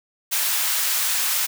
white high-pass noise, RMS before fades -22 dBFS, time 0.31-1.47 s, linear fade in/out 20 ms, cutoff 1000 Hz, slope 12 dB/octave, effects none

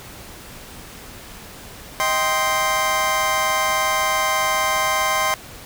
25% pulse chord, C minor, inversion first, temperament just, 627.9 / 784.9 / 1046.5 Hz, Eb5 / G5 / C6, +16 / +2 / 0 cents, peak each -21 / -21 / -16 dBFS, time 2-5.34 s, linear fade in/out 0 ms, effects pink hiss -39 dBFS RMS until 5.65 s

